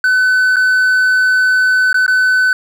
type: tone with dropouts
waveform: triangle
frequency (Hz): 1509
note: F#6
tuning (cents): +34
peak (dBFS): -7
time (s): 0.04-2.53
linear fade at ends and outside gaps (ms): 2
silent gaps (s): 0.56-0.566 / 1.929-1.943 / 2.064-2.079
effects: none